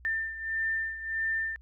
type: beating tone pair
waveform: sine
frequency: 1792 / 1793.6 Hz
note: A6 / A6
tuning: +31 / +33 cents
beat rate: 1.6 Hz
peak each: -30 / -35 dBFS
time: 0.05-1.56 s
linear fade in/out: 0 ms
effects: added 61 Hz sine -50 dBFS peak until 1.61 s